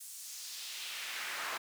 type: noise with high-pass filter sweep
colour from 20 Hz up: brown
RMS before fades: -42 dBFS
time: 0-1.58 s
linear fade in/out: 10 ms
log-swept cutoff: 9100 to 1200 Hz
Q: 1.3
effects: none